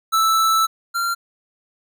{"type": "tone pair in turn", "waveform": "square", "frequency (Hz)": [1318.5, 1378], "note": ["E6", "F6"], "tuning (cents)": [0, -24], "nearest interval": "minor second", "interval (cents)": 76, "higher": "second", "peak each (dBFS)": [-15, -20], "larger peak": "first", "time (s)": [[0.12, 0.67], [0.94, 1.15]], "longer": "first", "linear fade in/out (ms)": 20, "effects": []}